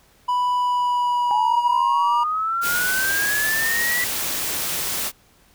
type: tone with pitch glide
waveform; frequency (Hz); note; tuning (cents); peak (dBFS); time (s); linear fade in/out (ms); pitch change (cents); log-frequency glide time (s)
triangle; 987.8 to 954.2; B5 to A#5; 0 to +40; -16; 0.28-2.24; 10; -60; 0.58-1.92
type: linear sweep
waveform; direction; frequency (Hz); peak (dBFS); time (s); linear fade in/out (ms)
sine; up; 830.6 to 1972; -20; 1.31-4.04; 0
type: noise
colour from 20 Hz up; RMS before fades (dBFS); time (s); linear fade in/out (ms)
white; -25; 2.61-5.12; 50
effects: pink hiss -56 dBFS RMS until 5.54 s